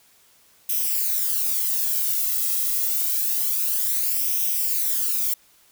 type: noise with flanger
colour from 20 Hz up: violet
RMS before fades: -23 dBFS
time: 0.69-5.34 s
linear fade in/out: 5 ms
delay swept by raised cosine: 0.34 to 1.54 ms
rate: 0.27 Hz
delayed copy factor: +0.65
effects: white hiss -57 dBFS RMS until 5.71 s